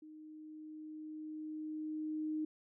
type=tone with level ramp; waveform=sine; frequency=309.3 Hz; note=D#4; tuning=10 cents flat; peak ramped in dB=-51 to -34 dBFS; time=0.02-2.45 s; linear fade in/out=5 ms; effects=none